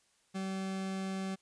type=tone; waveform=40% pulse; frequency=191.4 Hz; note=G3; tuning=41 cents flat; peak=-34 dBFS; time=0.34-1.36 s; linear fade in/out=20 ms; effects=white hiss -71 dBFS RMS until 1.41 s + resampled to 22050 Hz